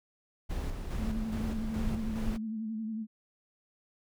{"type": "noise with tremolo", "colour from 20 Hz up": "brown", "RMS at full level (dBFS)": -33, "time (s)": [0.49, 2.38], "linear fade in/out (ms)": 20, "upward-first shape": "square", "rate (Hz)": 2.4, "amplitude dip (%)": 40}
{"type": "tone with vibrato", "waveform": "sine", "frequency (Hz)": 220, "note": "A3", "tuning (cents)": 0, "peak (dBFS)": -33, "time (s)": [0.97, 3.07], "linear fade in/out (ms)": 50, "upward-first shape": "sine", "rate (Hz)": 11, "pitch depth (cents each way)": 48}
{"effects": []}